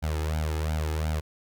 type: tone with flanger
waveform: sawtooth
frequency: 77.8 Hz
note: D#2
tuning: in tune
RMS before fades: -28 dBFS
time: 0.02-1.21 s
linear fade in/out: 20 ms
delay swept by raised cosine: 1.3 to 2.4 ms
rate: 2.8 Hz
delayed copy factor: +0.85
effects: none